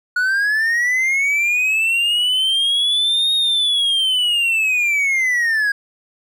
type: linear two-way sweep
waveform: triangle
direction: up then down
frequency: 1450 to 3741 to 1624 Hz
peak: -13 dBFS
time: 0.16-5.72 s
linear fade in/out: 5 ms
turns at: 3.34 s
effects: none